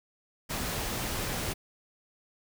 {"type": "noise", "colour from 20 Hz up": "pink", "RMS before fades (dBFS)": -33, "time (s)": [0.49, 1.54], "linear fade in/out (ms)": 20, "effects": []}